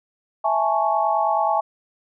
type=chord; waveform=sine; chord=A major seventh; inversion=second; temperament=equal; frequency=659.3 / 830.6 / 880 / 1108.7 Hz; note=E5 / G#5 / A5 / C#6; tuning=0 / 0 / 0 / 0 cents; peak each=-23 / -21 / -24 / -25 dBFS; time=0.44-1.61 s; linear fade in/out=10 ms; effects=none